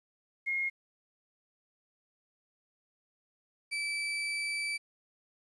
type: tone pair in turn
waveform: sine / 35% pulse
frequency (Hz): 2147 / 2315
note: C7 / D7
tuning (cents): +44 / -25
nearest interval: minor second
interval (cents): 131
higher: second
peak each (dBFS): -29 / -30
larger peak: first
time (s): 0.46-0.7 / 3.71-4.78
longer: second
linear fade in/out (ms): 20
effects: resampled to 24000 Hz + 11-bit